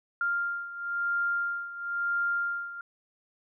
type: beating tone pair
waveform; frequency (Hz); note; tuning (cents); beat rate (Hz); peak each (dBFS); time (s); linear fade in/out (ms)
sine; 1396.9 / 1397.89; F6 / F6; 0 / +1; 0.99; -29 / -33; 0.21-2.81; 2
effects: none